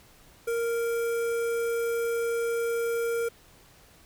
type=tone with notch filter; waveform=square; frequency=465.5 Hz; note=A#4; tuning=2 cents flat; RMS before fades=-28 dBFS; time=0.47-3.29 s; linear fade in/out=10 ms; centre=4000 Hz; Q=0.79; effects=pink hiss -56 dBFS RMS until 4.05 s